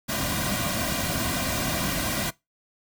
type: noise with comb filter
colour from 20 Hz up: pink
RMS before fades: -27 dBFS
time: 0.08-2.31 s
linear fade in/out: 20 ms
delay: 2.3 ms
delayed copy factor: -0.75
effects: noise-tail reverb RT60 0.2 s tail -21 dB re dry